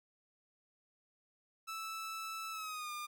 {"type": "tone with pitch glide", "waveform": "sawtooth", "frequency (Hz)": [1315, 1205.9], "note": ["E6", "D6"], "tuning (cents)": [-5, 45], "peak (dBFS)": -37, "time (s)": [1.67, 3.07], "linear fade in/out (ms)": 20, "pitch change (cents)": -150, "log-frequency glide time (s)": [2.51, 2.92], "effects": []}